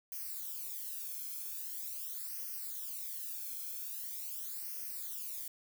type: noise with flanger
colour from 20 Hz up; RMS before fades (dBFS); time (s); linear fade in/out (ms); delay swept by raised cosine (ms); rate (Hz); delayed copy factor
violet; -42; 0.12-5.48; 2; 0.26 to 1.07; 0.43; -1
effects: none